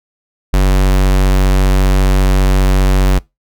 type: tone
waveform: square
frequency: 47.43 Hz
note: F#1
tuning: 44 cents sharp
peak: -8 dBFS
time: 0.53-3.19 s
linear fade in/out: 10 ms
effects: noise-tail reverb RT60 0.2 s tail -23 dB re dry